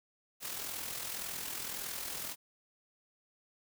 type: noise with amplitude modulation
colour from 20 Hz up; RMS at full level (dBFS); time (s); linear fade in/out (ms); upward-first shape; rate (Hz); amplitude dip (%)
white; -38; 0.4-2.36; 50; sine; 41.8; 50
effects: none